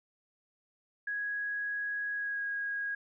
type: tone with pitch glide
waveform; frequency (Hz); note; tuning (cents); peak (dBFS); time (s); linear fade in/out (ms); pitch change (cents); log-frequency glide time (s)
sine; 1661.2 to 1643.1; G#6 to G#6; 0 to -19; -32; 1.07-2.95; 5; -19; 2.13-2.44
effects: none

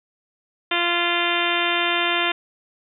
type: harmonic tone with a mistuned harmonic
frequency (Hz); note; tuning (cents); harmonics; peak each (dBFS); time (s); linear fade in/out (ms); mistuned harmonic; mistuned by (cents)
346.1; F4; -16; 1 / 2 / 3 / 4 / 5 / 6 / 7 / 8 / 9 / 10; -28 / -28 / -28 / -28 / -28 / -28 / -28 / -28 / -28 / -28; 0.71-2.32; 5; 10; +55
effects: none

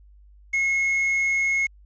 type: tone with quantisation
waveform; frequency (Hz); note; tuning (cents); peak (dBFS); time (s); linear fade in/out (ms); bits
triangle; 2171; C#7; -37; -18; 0.53-1.67; 10; 7
effects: added 50 Hz sine -48 dBFS peak until 1.85 s + resampled to 16000 Hz

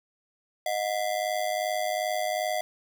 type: ring-modulated tone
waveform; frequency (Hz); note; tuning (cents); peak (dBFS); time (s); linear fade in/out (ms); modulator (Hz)
square; 674; E5; +38; -24; 0.66-2.61; 0; 51.3
effects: none

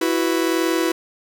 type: chord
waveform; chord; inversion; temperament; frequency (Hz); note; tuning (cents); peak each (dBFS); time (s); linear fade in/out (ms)
45% pulse; E suspended second; none; just; 329.6 / 370.8 / 494.4; E4 / F#4 / B4; 0 / +4 / +2; -20 / -23 / -26; 0.01-0.92; 5
effects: none

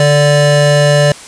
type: tone pair together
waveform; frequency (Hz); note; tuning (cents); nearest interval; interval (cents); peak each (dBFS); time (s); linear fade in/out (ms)
square; 146.41 / 584; D3 / D5; -5 / -10; 2 octaves; 2395; -10; 0-1.12; 2
effects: white hiss -32 dBFS RMS until 1.27 s + resampled to 22050 Hz

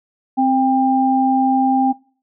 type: tone pair together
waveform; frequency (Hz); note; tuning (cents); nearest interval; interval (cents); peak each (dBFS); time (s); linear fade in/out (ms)
sine; 261.6 / 796.2; C4 / G5; 0 / +27; octave + perfect fifth; 1927; -15; 0.37-1.93; 20
effects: noise-tail reverb RT60 0.4 s tail -21 dB re dry

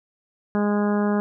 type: harmonic tone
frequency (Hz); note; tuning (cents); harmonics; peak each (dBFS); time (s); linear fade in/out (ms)
206.4; G#3; -10; 1 / 2 / 3 / 4 / 5 / 6 / 7 / 8; -20 / -26 / -30 / -32 / -34 / -36 / -37 / -38; 0.55-1.2; 0
effects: none

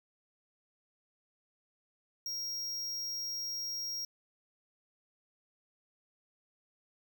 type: tone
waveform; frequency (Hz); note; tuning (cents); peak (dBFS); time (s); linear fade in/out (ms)
square; 5600; F8; +4; -36; 2.26-4.05; 2
effects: 12-bit

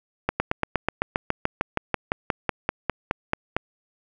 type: slowing click train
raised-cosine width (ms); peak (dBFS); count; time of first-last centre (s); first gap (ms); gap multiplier
0.5; -6; 21; 0.29-3.566; 110; 1.04
effects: none

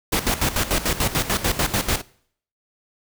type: noise with tremolo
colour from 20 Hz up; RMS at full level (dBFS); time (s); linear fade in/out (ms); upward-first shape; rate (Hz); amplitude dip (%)
pink; -20; 0.12-2.02; 10; square; 6.8; 75
effects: noise-tail reverb RT60 0.6 s tail -22 dB re dry

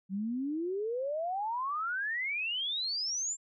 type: exponential sweep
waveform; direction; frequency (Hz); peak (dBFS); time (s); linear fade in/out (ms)
sine; up; 185 to 7459; -31; 0.09-3.37; 50
effects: none

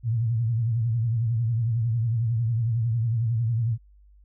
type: tone with vibrato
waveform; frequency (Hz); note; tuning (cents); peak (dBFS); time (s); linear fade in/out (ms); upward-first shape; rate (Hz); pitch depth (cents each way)
sine; 115.2; A#2; -20; -21; 0.03-3.78; 50; triangle; 11; 120
effects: added 50 Hz sine -51 dBFS peak until 4.24 s

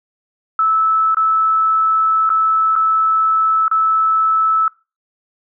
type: tone with dropouts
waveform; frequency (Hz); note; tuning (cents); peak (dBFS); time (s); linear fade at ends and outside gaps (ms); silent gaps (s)
sine; 1308; E6; -14; -11; 0.59-4.68; 2; 1.146-1.169 / 2.293-2.301 / 2.755-2.761 / 3.681-3.713
effects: noise-tail reverb RT60 0.3 s tail -23 dB re dry

